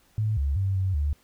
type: tone with pitch steps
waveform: sine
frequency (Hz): 107.8 / 69.9 / 96.9 / 94.7 / 72.9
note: A2 / C#2 / G2 / F#2 / D2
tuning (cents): -35 / +15 / -20 / +41 / -12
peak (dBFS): -22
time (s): 0.18-1.13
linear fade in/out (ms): 0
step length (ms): 190
effects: pink hiss -62 dBFS RMS until 1.23 s